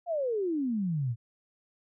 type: exponential sweep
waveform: sine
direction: down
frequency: 718 to 110 Hz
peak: -27 dBFS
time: 0.06-1.16 s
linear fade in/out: 50 ms
effects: none